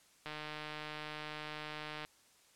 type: click train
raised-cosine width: 0.3 ms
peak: -27 dBFS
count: 273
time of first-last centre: 0.26-2.049 s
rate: 152 Hz
effects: white hiss -66 dBFS RMS until 2.55 s + low-pass 10000 Hz 12 dB/octave